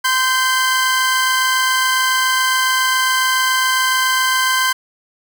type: tone pair together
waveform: sawtooth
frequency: 1031 / 1560.1 Hz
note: C6 / G6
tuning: -26 / -9 cents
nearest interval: perfect fifth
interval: 717 cents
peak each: -13 dBFS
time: 0.04-4.73 s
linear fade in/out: 10 ms
effects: none